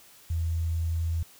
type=tone with quantisation; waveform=sine; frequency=82.5 Hz; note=E2; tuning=2 cents sharp; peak=-25 dBFS; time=0.3-1.23 s; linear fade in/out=5 ms; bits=9; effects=white hiss -54 dBFS RMS until 1.39 s